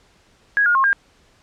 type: tone with pitch steps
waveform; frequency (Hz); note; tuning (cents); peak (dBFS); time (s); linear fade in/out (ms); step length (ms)
sine; 1655 / 1428 / 1075 / 1609; G#6 / F6 / C6 / G6; -6 / +38 / +47 / +45; -13; 0.57-0.93; 0; 90
effects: pink hiss -56 dBFS RMS until 1.42 s + low-pass 7000 Hz 12 dB/octave